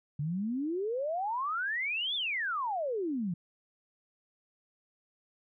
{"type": "exponential two-way sweep", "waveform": "sine", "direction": "up then down", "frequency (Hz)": [139.8, 3597, 163.3], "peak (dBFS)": -30, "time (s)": [0.19, 3.34], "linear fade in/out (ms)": 5, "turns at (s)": 2.15, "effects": []}